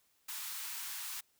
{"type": "high-pass noise", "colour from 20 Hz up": "white", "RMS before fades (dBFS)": -42, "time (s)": [0.28, 1.21], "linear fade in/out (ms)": 10, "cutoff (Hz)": 860, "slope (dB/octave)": 48, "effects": ["white hiss -73 dBFS RMS until 1.39 s"]}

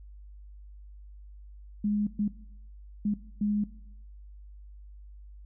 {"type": "tone bursts at uneven times", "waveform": "sine", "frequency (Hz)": 207.7, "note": "G#3", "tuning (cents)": 0, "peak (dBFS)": -24, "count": 4, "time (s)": [[1.84, 2.07], [2.19, 2.28], [3.05, 3.14], [3.41, 3.64]], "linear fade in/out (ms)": 5, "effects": ["noise-tail reverb RT60 0.8 s tail -18 dB re dry", "added 50 Hz sine -45 dBFS peak until 5.45 s"]}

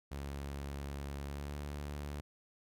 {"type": "tone with pitch glide", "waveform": "sawtooth", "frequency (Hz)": [70.2, 72.55], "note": ["C#2", "D2"], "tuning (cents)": [22, -21], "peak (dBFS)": -36, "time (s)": [0.11, 2.21], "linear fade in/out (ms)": 10, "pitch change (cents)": 57, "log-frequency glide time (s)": [1.26, 1.56], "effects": []}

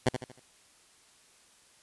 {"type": "tone with echo", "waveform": "10% pulse", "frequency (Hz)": 127.1, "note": "C3", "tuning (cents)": -50, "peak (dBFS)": -14, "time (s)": [0.06, 0.09], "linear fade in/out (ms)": 5, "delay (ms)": 77, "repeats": 4, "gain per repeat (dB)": -8, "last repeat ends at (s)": 0.398, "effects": ["white hiss -61 dBFS RMS until 1.82 s", "resampled to 24000 Hz"]}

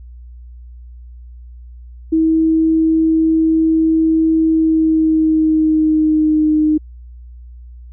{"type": "tone with pitch glide", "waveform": "sine", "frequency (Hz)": [321.2, 307.2], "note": ["E4", "D#4"], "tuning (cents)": [-45, -22], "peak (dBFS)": -10, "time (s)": [2.12, 6.78], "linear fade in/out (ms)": 10, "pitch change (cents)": -77, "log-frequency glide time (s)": [4.46, 6.54], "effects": ["added 60 Hz sine -33 dBFS peak until 7.92 s"]}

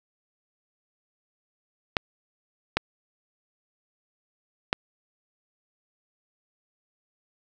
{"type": "clicks", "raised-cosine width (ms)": 0.3, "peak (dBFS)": -5, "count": 3, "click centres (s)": [1.968, 2.77, 4.729], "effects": []}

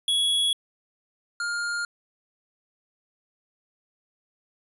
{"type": "tone pair in turn", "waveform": "square", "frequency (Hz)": [3355, 1410.6], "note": ["G#7", "F6"], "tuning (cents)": [17, 17], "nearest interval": "octave + minor third", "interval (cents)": 1500, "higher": "first", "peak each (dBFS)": [-21, -27], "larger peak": "first", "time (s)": [[0.08, 0.53], [1.4, 1.85]], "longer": "neither", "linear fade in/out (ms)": 2, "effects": ["resampled to 24000 Hz"]}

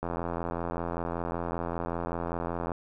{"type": "click train", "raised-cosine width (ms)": 1, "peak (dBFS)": -18, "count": 230, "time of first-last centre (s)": [0.03, 2.718], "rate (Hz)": 85.2, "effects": []}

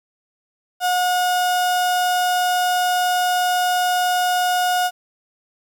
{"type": "tone", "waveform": "35% pulse", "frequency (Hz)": 723, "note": "F#5", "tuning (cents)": -40, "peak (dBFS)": -15, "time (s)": [0.8, 4.91], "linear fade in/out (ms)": 50, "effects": ["9-bit"]}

